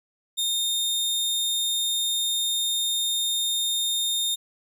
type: tone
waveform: sawtooth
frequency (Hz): 3660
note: A#7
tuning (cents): -32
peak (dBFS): -20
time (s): 0.37-4.36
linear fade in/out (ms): 20
effects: none